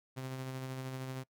sawtooth tone with tremolo, 130.81 Hz, C3, in tune, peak -34 dBFS, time 0.16-1.24 s, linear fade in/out 20 ms, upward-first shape sine, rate 13 Hz, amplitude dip 30%, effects noise-tail reverb RT60 0.1 s tail -22 dB re dry

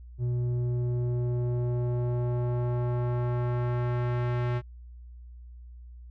square tone with low-pass filter sweep, 121.9 Hz, B2, 22 cents flat, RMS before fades -28 dBFS, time 0.18-4.62 s, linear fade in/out 50 ms, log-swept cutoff 250 to 2200 Hz, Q 0.93, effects added 60 Hz sine -43 dBFS peak until 6.1 s

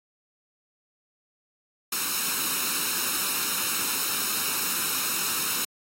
white noise with comb filter, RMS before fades -27 dBFS, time 1.92-5.65 s, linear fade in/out 5 ms, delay 0.75 ms, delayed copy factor +0.65, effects high-pass 200 Hz 12 dB/octave + AAC 48 kbps

